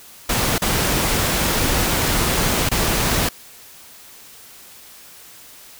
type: noise with dropouts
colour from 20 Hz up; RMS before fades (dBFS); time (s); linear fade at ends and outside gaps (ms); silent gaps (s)
pink; -19; 0.29-3.29; 5; 0.582-0.618 / 2.691-2.714
effects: white hiss -43 dBFS RMS until 5.79 s